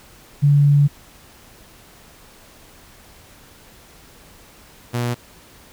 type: tone pair in turn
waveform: sine / sawtooth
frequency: 143.7 / 120.63 Hz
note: D3 / B2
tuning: -37 / -40 cents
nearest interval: minor third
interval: 303 cents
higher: first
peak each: -10 / -16 dBFS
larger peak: first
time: 0.42-0.88 / 4.93-5.15 s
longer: first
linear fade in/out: 20 ms
effects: pink hiss -47 dBFS RMS until 5.72 s